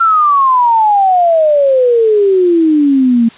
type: exponential sweep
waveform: sine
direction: down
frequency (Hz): 1371 to 225.5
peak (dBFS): -6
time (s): 0-3.29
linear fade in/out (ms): 10
effects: white hiss -37 dBFS RMS until 3.37 s + resampled to 8000 Hz